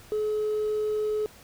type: tone with hard clipping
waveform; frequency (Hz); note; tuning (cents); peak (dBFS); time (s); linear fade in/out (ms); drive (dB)
triangle; 426.4; G#4; +46; -24; 0.12-1.26; 0; 2
effects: pink hiss -51 dBFS RMS until 1.43 s